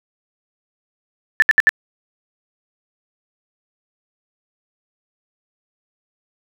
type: tone bursts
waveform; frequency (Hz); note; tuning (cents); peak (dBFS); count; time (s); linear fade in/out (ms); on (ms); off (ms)
sine; 1760; A6; 0; -7; 4; 1.4-1.692; 0; 22; 68
effects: none